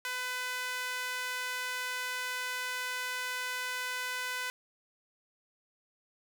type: tone with high-pass filter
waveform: sawtooth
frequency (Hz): 502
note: B4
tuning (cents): +28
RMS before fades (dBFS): -36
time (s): 0.05-4.5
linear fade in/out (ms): 0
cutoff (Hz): 1500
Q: 1.6
effects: none